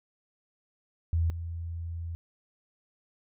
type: tone pair in turn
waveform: sine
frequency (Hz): 83 / 84.01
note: E2 / E2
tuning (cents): +12 / +33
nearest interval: unison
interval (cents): 21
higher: second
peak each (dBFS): -23 / -33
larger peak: first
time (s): 1.13-1.3 / 1.3-2.15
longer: second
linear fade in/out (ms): 0
effects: none